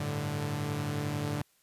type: chord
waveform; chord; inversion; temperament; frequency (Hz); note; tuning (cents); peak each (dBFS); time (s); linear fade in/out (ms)
sawtooth; G suspended second; none; equal with one note detuned; 98 / 109.24 / 146.83; G2 / A2 / D3; 0 / -12 / 0; -35 / -33 / -29; 0-1.42; 5
effects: white hiss -68 dBFS RMS until 1.62 s + resampled to 32000 Hz